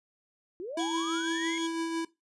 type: linear sweep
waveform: sine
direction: up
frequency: 329.6 to 2179 Hz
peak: -35 dBFS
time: 0.6-1.58 s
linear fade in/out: 0 ms
type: tone with tremolo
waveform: square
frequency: 329.6 Hz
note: E4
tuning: in tune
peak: -29 dBFS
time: 0.77-2.05 s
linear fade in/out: 5 ms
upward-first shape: triangle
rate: 6 Hz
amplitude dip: 40%
type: tone with vibrato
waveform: 35% pulse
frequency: 3322 Hz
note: G#7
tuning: in tune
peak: -35 dBFS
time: 0.79-1.67 s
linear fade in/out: 5 ms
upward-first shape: sine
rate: 11 Hz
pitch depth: 11 cents each way
effects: noise-tail reverb RT60 0.2 s tail -18 dB re dry + resampled to 24000 Hz